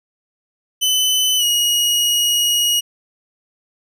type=tone with pitch glide; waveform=sawtooth; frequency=3022 to 2891 Hz; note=F#7 to F#7; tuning=+36 to -41 cents; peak=-11 dBFS; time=0.81-2.81 s; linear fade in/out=20 ms; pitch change=-77 cents; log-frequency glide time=1.37-1.44 s; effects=none